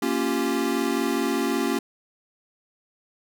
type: chord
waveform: square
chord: G half-diminished seventh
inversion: first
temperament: equal with one note detuned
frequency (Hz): 233.1 / 277.2 / 346.8 / 392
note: Bb3 / Db4 / F4 / G4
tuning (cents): 0 / 0 / -12 / 0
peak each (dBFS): -29 / -27 / -29 / -30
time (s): 0.02-1.79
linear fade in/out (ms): 5
effects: none